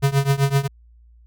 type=tone with tremolo; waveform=square; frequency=138.59 Hz; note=C#3; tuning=in tune; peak=-13 dBFS; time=0.02-0.68 s; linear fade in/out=20 ms; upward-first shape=triangle; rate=7.8 Hz; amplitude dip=95%; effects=added 58 Hz sine -47 dBFS peak until 1.26 s